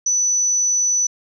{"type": "tone", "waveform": "sine", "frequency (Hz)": 5970, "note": "F#8", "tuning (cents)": 15, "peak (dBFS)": -15, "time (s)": [0.06, 1.07], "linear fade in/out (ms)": 5, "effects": []}